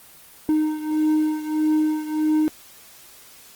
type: beating tone pair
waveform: triangle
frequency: 308.1 / 309.7 Hz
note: D#4 / D#4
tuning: -17 / -8 cents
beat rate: 1.6 Hz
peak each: -18 / -22 dBFS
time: 0.49-2.48 s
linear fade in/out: 0 ms
effects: white hiss -47 dBFS RMS until 3.55 s + Opus 24 kbps